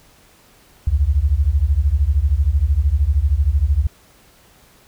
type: beating tone pair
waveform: sine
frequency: 65.1 / 78.1 Hz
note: C2 / D#2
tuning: -8 / +7 cents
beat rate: 13 Hz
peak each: -16 dBFS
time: 0.87-3.87 s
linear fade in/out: 5 ms
effects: pink hiss -51 dBFS RMS until 4.87 s